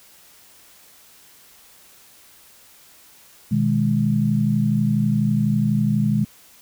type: chord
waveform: sine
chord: G# minor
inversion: first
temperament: equal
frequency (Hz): 123.47 / 155.56 / 207.7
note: B2 / D#3 / G#3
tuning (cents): 0 / 0 / 0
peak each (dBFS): -22 / -22 / -19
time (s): 3.51-6.25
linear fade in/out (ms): 10
effects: white hiss -50 dBFS RMS until 6.61 s